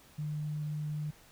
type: tone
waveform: sine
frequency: 150.7 Hz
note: D3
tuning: 45 cents sharp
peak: -33 dBFS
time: 0.18-1.11 s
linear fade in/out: 10 ms
effects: pink hiss -59 dBFS RMS until 1.31 s